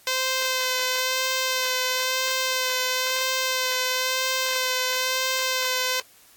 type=tone with vibrato; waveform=5% pulse; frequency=515 Hz; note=C5; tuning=28 cents flat; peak=-11 dBFS; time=0.07-6 s; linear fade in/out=2 ms; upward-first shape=sine; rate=1 Hz; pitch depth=17 cents each way; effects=white hiss -54 dBFS RMS until 6.36 s + AAC 64 kbps